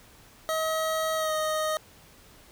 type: tone with pitch glide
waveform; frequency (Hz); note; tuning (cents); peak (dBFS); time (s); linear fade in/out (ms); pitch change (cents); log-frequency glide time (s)
25% pulse; 637 to 622.5; D#5 to D#5; +41 to +1; -22; 0.49-1.77; 0; -40; 1.16-1.33
effects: pink hiss -54 dBFS RMS until 2.51 s